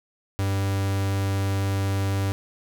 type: tone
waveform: 45% pulse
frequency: 98 Hz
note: G2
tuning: in tune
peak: -22 dBFS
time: 0.39-2.32 s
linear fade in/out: 0 ms
effects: none